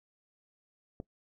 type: click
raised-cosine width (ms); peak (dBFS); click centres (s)
2; -26; 1.001
effects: noise-tail reverb RT60 0.1 s tail -22 dB re dry

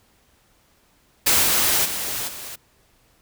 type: noise with level steps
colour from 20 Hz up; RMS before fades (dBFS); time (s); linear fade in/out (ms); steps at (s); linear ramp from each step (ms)
white; -17 / -19 / -27 / -35; 1.26-2.56; 10; 1.42 / 1.84 / 2.27; 20
effects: pink hiss -60 dBFS RMS until 3.21 s

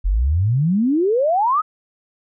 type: exponential sweep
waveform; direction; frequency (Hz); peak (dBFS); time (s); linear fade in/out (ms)
sine; up; 42 to 1309; -14; 0.04-1.62; 20
effects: none

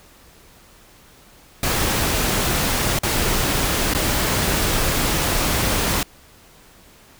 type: noise with dropouts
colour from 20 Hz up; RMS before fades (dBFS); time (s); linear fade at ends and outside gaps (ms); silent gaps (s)
pink; -20; 1.63-6.03; 2; 2.989-3.033 / 3.937-3.948
effects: pink hiss -49 dBFS RMS until 7.19 s

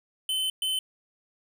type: tone bursts at uneven times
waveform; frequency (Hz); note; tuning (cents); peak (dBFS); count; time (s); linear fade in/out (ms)
square; 3055; G7; -45; -26; 2; 0.29-0.5 / 0.62-0.79; 2
effects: none

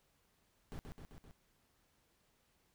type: noise with echo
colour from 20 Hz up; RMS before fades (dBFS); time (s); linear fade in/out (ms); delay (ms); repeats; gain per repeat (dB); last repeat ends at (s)
brown; -45; 0.72-0.79; 0; 130; 4; -3; 1.31
effects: pink hiss -75 dBFS RMS until 2.74 s

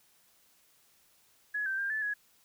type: tone with pitch steps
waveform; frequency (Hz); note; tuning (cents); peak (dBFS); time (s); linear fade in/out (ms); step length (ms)
sine; 1686 / 1560 / 1598 / 1743 / 1674; G#6 / G6 / G6 / A6 / G#6; +26 / -9 / +33 / -17 / +13; -30; 1.54-2.14; 10; 120
effects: white hiss -66 dBFS RMS until 2.44 s

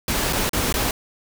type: noise with dropouts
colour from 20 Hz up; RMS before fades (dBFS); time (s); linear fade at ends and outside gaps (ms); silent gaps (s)
pink; -22; 0.08-0.91; 2; 0.327-0.331 / 0.494-0.532 / 0.726-0.74
effects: none

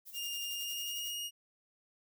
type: noise with tremolo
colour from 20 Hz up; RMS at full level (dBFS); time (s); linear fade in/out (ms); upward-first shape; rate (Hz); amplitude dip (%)
violet; -44; 0.05-1.16; 50; sine; 11; 70
type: tone with pitch glide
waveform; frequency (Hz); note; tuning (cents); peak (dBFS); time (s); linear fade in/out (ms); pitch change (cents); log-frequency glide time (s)
sawtooth; 2818 to 2864; F7 to F7; +15 to +43; -34; 0.13-1.31; 50; +28; 0.54-1.04
effects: none

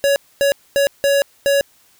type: tone bursts at uneven times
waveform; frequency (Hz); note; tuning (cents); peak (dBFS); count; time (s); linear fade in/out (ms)
square; 560; C#5; +18; -13; 5; 0.04-0.16 / 0.41-0.52 / 0.76-0.87 / 1.04-1.22 / 1.46-1.61; 0
effects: white hiss -54 dBFS RMS until 1.99 s

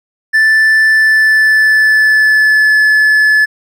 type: tone with pitch glide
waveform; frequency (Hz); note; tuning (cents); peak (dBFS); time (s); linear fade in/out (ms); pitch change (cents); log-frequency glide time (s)
triangle; 1760 to 1724.8; A6 to A6; 0 to -35; -4; 0.33-3.46; 20; -35; 0.88-2.77
effects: none

